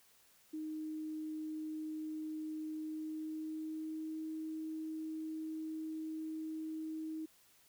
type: tone with pitch glide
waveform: sine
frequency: 311.1 to 315.8 Hz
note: D#4 to D#4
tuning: 0 to +26 cents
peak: -39 dBFS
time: 0.53-7.26 s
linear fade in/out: 10 ms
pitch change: +26 cents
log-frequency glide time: 2.73-4.28 s
effects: white hiss -67 dBFS RMS until 7.68 s